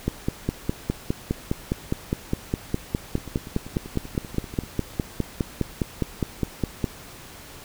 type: two click trains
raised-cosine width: 3 ms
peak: -9 / -23 dBFS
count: 34 / 16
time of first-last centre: 0.08-6.842 / 3.18-4.636 s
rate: 4.88 / 10.3 Hz
effects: pink hiss -43 dBFS RMS until 7.64 s